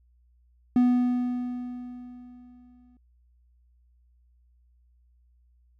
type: tone with exponential decay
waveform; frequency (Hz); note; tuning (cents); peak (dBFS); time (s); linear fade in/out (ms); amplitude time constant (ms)
triangle; 246.9; B3; 0; -14; 0.76-2.97; 2; 480
effects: added 60 Hz sine -59 dBFS peak until 5.79 s